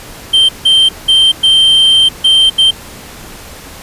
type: tone bursts at uneven times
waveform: triangle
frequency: 3136 Hz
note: G7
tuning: in tune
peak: -3 dBFS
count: 6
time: 0.33-0.49 / 0.65-0.89 / 1.08-1.32 / 1.43-2.09 / 2.24-2.5 / 2.58-2.71 s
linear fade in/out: 10 ms
effects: pink hiss -31 dBFS RMS until 3.82 s + resampled to 32000 Hz